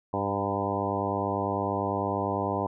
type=harmonic tone with a mistuned harmonic; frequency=100 Hz; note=G2; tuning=35 cents sharp; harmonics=1 / 2 / 3 / 4 / 5 / 6 / 7 / 8 / 9 / 10; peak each=-35 / -35 / -35 / -35 / -35 / -35 / -35 / -35 / -35 / -35 dBFS; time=0.13-2.67 s; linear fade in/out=5 ms; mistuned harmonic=9; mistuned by=+17 cents; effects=none